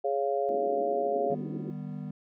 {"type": "harmonic tone", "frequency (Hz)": 139, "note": "C#3", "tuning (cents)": 5, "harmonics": [3, 4, 5], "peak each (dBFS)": [-30, -30, -30], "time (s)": [0.04, 1.35], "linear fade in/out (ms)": 10}
{"type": "band-pass noise", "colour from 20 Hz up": "pink", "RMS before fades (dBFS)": -39, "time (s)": [0.49, 1.7], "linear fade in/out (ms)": 0, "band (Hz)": [230, 430], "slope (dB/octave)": 48}
{"type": "chord", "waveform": "triangle", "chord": "Eb augmented", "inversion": "none", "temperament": "equal with one note detuned", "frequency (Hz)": [152.36, 196, 246.9], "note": ["Eb3", "G3", "B3"], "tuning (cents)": [-36, 0, 0], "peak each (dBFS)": [-36, -37, -39], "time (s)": [1.3, 2.11], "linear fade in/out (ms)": 5}
{"effects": []}